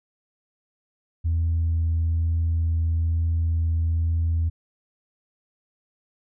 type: tone with vibrato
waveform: sine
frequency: 82.41 Hz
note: E2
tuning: in tune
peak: -18 dBFS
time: 1.24-4.5 s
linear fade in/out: 20 ms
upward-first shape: triangle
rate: 1.1 Hz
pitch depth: 8 cents each way
effects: tanh soft clip ceiling -17 dBFS